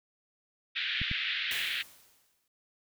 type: band-pass noise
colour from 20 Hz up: white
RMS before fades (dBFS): -33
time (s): 0.75-1.83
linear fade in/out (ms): 20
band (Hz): 1600 to 3700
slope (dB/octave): 48
type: clicks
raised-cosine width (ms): 5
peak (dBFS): -23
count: 2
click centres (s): 1.016 / 1.114
type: noise with exponential decay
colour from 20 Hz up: white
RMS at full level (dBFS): -39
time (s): 1.51-2.48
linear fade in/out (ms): 2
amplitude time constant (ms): 210
effects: none